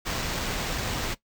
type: noise with sample-and-hold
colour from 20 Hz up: pink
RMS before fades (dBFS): -30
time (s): 0.05-1.15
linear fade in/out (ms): 20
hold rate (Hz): 11025
effects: noise-tail reverb RT60 0.1 s tail -17 dB re dry